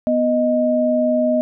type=tone pair together; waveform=sine; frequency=246.8 / 622.3 Hz; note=B3 / D#5; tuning=-1 / 0 cents; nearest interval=octave + major third; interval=1601 cents; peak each=-18 / -16 dBFS; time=0.07-1.41 s; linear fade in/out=0 ms; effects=none